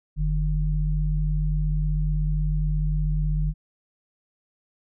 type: tone pair together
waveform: sine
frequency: 45.4 / 152.6 Hz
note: F#1 / D#3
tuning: -32 / -33 cents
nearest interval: octave + major sixth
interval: 2099 cents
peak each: -22 / -25 dBFS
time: 0.16-3.54 s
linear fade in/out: 50 ms
effects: none